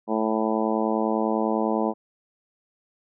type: harmonic tone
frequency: 110 Hz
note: A2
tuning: in tune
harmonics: 2 / 3 / 4 / 5 / 6 / 7 / 8 / 9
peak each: -26 / -28 / -29 / -30 / -31 / -31 / -32 / -33 dBFS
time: 0.07-1.94 s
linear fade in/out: 50 ms
effects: none